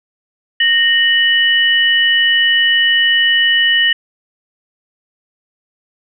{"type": "tone pair together", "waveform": "sine", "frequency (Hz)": [1852.9, 2960], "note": ["A#6", "F#7"], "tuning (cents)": [-11, 0], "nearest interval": "minor sixth", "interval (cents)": 811, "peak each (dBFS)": -12, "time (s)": [0.6, 3.93], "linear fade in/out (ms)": 5, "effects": []}